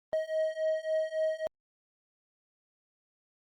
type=beating tone pair; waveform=triangle; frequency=630 / 633.6 Hz; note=D#5 / D#5; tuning=+21 / +31 cents; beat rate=3.6 Hz; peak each=-30 / -29 dBFS; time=0.13-1.47 s; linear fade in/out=0 ms; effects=Opus 32 kbps